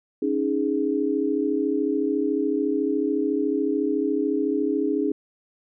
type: chord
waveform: sine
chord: C# suspended second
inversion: none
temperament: equal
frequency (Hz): 277.2 / 311.1 / 415.3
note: C#4 / D#4 / G#4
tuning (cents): 0 / 0 / 0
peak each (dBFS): -25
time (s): 0.22-5.12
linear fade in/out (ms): 5
effects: none